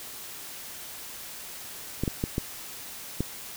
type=clicks; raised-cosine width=3 ms; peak=-13 dBFS; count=5; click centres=2.036 / 2.078 / 2.239 / 2.381 / 3.206 s; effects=white hiss -41 dBFS RMS until 3.56 s